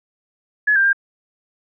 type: tone with pitch steps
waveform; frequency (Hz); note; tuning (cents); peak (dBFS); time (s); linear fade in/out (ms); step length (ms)
sine; 1698 / 1585 / 1599; G#6 / G6 / G6; +38 / +19 / +34; -12; 0.67-0.931; 10; 87
effects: none